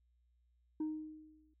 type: tone with exponential decay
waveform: sine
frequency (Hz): 310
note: D#4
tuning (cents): -6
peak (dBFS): -31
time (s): 0.8-1.54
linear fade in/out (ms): 5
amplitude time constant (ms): 160
effects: tanh soft clip ceiling -33 dBFS + added 60 Hz sine -70 dBFS peak until 1.6 s